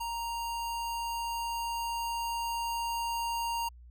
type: tone with level ramp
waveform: square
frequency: 932.3 Hz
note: A#5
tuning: in tune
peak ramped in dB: -34 to -31 dBFS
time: 0-3.69 s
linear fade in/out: 10 ms
effects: added 60 Hz sine -49 dBFS peak until 3.9 s